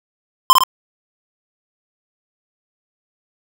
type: tone with echo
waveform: square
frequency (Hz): 1041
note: C6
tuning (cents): -9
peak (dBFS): -5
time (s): 0.5-0.53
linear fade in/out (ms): 0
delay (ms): 53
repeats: 2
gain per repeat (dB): -4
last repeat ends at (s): 0.636
effects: 7-bit